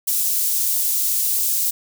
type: high-pass noise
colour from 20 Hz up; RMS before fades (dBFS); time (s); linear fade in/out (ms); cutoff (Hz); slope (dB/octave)
white; -20; 0.07-1.71; 10; 7100; 12
effects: none